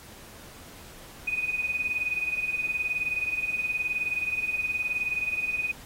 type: tone with tremolo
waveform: sine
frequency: 2489 Hz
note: D#7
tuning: in tune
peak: -23 dBFS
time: 1.27-5.72 s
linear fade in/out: 10 ms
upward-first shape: sine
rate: 19 Hz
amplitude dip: 70%
effects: pink hiss -48 dBFS RMS until 5.85 s + AAC 48 kbps